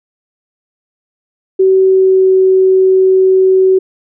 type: tone with pitch glide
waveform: sine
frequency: 380 to 377.4 Hz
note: F#4 to F#4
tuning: +46 to +34 cents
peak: -5 dBFS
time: 1.59-3.79 s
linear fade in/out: 10 ms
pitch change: -12 cents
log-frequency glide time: 1.79-2.32 s
effects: none